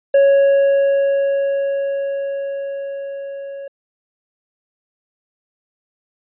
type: tone with level ramp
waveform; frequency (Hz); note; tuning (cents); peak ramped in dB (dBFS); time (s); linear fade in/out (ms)
triangle; 554.4; C#5; 0; -6 to -26; 0.14-3.68; 5
effects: resampled to 8000 Hz